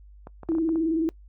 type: clicks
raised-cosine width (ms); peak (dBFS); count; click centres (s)
1; -26; 8; 0.271 / 0.433 / 0.488 / 0.519 / 0.551 / 0.584 / 0.691 / 0.758
type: tone with vibrato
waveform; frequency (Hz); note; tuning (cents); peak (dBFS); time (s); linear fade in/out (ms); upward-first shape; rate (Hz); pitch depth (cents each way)
sine; 324; E4; -30; -21; 0.49-1.09; 0; square; 19; 48
effects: noise-tail reverb RT60 0.1 s tail -23 dB re dry + added 50 Hz sine -46 dBFS peak until 1.28 s